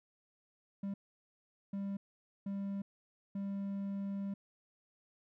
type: tone bursts at uneven times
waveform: triangle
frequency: 198 Hz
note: G3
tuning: 18 cents sharp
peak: -34 dBFS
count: 4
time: 0.83-0.94 / 1.73-1.97 / 2.46-2.82 / 3.35-4.34 s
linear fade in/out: 5 ms
effects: none